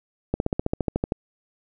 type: slowing click train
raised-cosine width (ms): 2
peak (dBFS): -9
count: 12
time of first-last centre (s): 0.34-1.121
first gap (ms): 61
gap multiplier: 1.03
effects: none